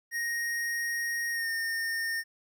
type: tone with pitch glide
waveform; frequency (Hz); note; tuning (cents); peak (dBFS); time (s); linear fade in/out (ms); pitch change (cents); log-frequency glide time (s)
square; 1869 to 1825.3; A#6 to A#6; +4 to -37; -30; 0.11-2.24; 50; -41; 1.32-1.48
effects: 12-bit